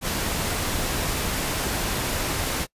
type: noise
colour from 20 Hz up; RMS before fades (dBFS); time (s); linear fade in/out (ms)
pink; -26; 0.01-2.67; 50
effects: noise-tail reverb RT60 0.1 s tail -24 dB re dry + resampled to 32000 Hz